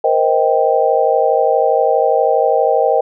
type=chord; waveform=sine; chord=C minor seventh; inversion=third; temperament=just; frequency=470.9 / 523.3 / 627.9 / 784.9 Hz; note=Bb4 / C5 / Eb5 / G5; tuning=+18 / 0 / +16 / +2 cents; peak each=-16 dBFS; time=0.04-3.01 s; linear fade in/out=5 ms; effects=none